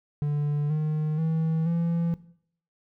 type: tone with pitch steps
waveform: triangle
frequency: 146.83 / 153.77 / 161.05 / 168.66 Hz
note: D3 / D#3 / E3 / E3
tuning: 0 / -20 / -40 / +40 cents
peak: -21 dBFS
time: 0.22-2.14 s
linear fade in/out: 0 ms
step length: 480 ms
effects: noise-tail reverb RT60 0.6 s tail -17 dB re dry